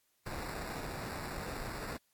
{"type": "noise with sample-and-hold", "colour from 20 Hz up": "pink", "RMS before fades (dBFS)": -41, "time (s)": [0.26, 1.97], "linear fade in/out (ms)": 5, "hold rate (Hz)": 3150, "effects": ["white hiss -75 dBFS RMS until 2.13 s", "AAC 64 kbps"]}